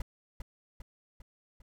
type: noise with echo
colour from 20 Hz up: brown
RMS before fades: -31 dBFS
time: 0-0.02 s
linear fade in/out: 5 ms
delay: 400 ms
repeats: 4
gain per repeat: -5 dB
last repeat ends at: 1.62 s
effects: none